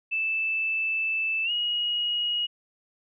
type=tone with pitch glide; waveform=sine; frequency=2637 to 2892 Hz; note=E7 to F#7; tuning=0 to -40 cents; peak=-24 dBFS; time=0.11-2.47 s; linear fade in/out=20 ms; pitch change=+160 cents; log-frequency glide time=1.44-1.51 s; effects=none